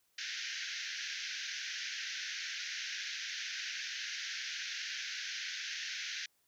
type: band-pass noise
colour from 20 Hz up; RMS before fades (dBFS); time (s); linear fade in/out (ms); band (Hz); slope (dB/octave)
pink; -41; 0.18-6.26; 5; 1500 to 6400; 96
effects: white hiss -75 dBFS RMS until 6.47 s